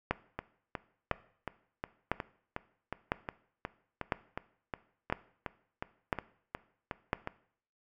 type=two click trains; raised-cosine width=0.5 ms; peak=-13 / -20 dBFS; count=8 / 20; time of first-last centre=0.11-7.131 / 0.39-7.274 s; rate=0.997 / 2.76 Hz; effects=noise-tail reverb RT60 0.6 s tail -18 dB re dry